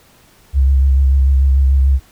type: tone with vibrato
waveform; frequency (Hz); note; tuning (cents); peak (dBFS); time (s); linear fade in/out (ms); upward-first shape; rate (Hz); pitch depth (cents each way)
sine; 67.5; C#2; -45; -8; 0.53-2; 50; triangle; 6.8; 43
effects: pink hiss -49 dBFS RMS until 2.11 s

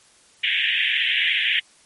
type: band-pass noise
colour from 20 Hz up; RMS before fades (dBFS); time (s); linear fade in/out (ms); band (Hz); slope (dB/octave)
white; -21; 0.43-1.6; 10; 1700 to 3400; 96
effects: white hiss -54 dBFS RMS until 1.85 s + MP3 48 kbps

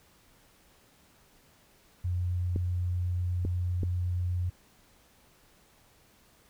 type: tone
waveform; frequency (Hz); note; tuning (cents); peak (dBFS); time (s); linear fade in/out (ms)
sine; 89.2; F2; +37; -27; 2.04-4.5; 10
type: clicks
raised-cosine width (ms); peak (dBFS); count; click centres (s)
3; -20; 3; 2.561 / 3.451 / 3.833
effects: pink hiss -62 dBFS RMS until 6.49 s

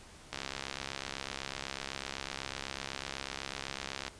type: click train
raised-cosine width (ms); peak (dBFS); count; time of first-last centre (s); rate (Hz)
0.2; -19; 256; 0.33-4.08; 68
effects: pink hiss -54 dBFS RMS until 4.19 s + resampled to 22050 Hz

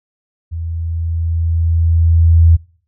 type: tone with level ramp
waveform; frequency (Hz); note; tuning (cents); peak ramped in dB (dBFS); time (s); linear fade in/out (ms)
sine; 82.8; E2; +8; -20 to -4; 0.51-2.57; 20
effects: noise-tail reverb RT60 0.5 s tail -24 dB re dry

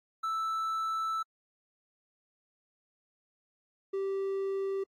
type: tone pair in turn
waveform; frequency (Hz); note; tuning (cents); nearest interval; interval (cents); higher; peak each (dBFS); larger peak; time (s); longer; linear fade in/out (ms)
triangle; 1318.5 / 389.8; E6 / G4; 0 / -10; octave + major sixth; 2110; first; -28; neither; 0.23-1.23 / 3.93-4.84; first; 10
effects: AAC 48 kbps

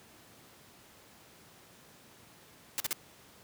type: noise bursts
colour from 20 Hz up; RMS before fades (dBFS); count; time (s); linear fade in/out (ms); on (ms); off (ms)
white; -32; 3; 2.78-2.929; 0; 21; 43
effects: pink hiss -57 dBFS RMS until 3.43 s + high-pass 100 Hz 12 dB/octave

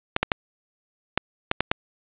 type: clicks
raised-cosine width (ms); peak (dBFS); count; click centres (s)
0.3; -3; 7; 0.164 / 0.23 / 0.318 / 1.176 / 1.514 / 1.606 / 1.715
effects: resampled to 8000 Hz + 7-bit

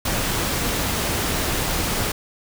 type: noise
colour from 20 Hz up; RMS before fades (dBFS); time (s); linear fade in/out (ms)
pink; -23; 0.05-2.12; 5
effects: none

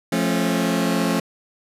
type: chord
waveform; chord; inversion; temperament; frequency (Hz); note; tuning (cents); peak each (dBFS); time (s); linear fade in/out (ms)
sawtooth; F augmented; none; just; 174.61 / 218.3 / 272.8; F3 / A3 / C#4; 0 / -13 / -28; -19; 0.12-1.2; 5
effects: resampled to 32000 Hz

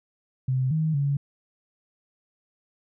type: tone with pitch steps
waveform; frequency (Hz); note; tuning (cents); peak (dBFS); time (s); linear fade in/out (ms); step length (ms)
sine; 129.9 / 157.7 / 141.2; C3 / D#3 / C#3; -12 / +24 / +32; -21; 0.48-1.17; 5; 230
effects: none

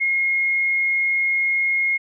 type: tone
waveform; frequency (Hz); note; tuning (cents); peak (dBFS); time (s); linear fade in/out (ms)
sine; 2151; C7; +47; -17; 0-1.98; 20
effects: none

